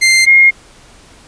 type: tone pair in turn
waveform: sawtooth / sine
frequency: 2093 / 2139 Hz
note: C7 / C7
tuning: 0 / +38 cents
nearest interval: unison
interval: 38 cents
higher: second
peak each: -3 dBFS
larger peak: neither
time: 0.01-0.26 / 0.26-0.51 s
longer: neither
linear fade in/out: 20 ms
effects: pink hiss -42 dBFS RMS until 1.27 s + resampled to 22050 Hz